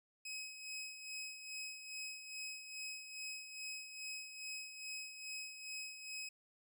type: tone with tremolo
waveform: 20% pulse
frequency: 2544 Hz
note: D#7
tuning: 38 cents sharp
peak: -38 dBFS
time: 0.25-6.29 s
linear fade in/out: 5 ms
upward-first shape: sine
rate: 2.4 Hz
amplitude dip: 60%
effects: none